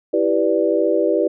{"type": "chord", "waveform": "sine", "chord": "E minor seventh", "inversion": "none", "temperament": "equal", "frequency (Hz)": [329.6, 392, 493.9, 587.3], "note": ["E4", "G4", "B4", "D5"], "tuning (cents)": [0, 0, 0, 0], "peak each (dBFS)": -20, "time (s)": [0.13, 1.28], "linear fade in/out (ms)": 10, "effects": []}